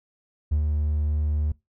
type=tone with ADSR envelope; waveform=triangle; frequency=75.3 Hz; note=D2; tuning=44 cents sharp; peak=-16 dBFS; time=0.51-1.52 s; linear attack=13 ms; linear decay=92 ms; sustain=-3 dB; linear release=5 ms; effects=noise-tail reverb RT60 0.2 s tail -22 dB re dry + tanh soft clip ceiling -13 dBFS